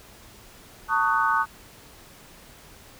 sine chord, D# half-diminished seventh, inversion second, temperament just, 896 / 1120.1 / 1244.5 / 1493.4 Hz, A5 / C#6 / D#6 / F#6, +31 / +18 / 0 / +16 cents, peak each -25 dBFS, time 0.88-1.46 s, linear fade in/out 50 ms, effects pink hiss -49 dBFS RMS until 2.99 s

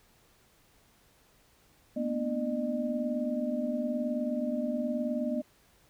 sine tone cluster, 226.5 / 245.5 / 294.3 / 606 Hz, A#3 / B3 / D4 / D#5, -50 / -10 / +4 / -46 cents, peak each -37 / -31 / -39 / -34 dBFS, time 1.96-5.42 s, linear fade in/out 10 ms, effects pink hiss -64 dBFS RMS until 5.89 s

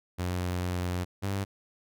sawtooth tone pair in turn, 89.7 / 98.42 Hz, F2 / G2, +47 / +7 cents, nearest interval major second, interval 160 cents, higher second, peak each -25 dBFS, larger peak neither, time 0.18-1.05 / 1.22-1.45 s, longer first, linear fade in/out 20 ms, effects none

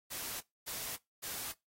white noise bursts, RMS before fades -41 dBFS, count 3, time 0.1-1.53 s, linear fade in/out 20 ms, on 310 ms, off 250 ms, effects noise-tail reverb RT60 0.2 s tail -22 dB re dry + AAC 48 kbps

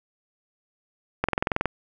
click train, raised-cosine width 0.5 ms, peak -7 dBFS, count 10, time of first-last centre 1.24-1.657 s, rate 21.6 Hz, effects none

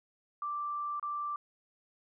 sine tone with dropouts, 1174.7 Hz, D6, in tune, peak -33 dBFS, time 0.42-1.36 s, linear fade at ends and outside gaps 2 ms, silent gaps 0.997-1.027 s, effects none

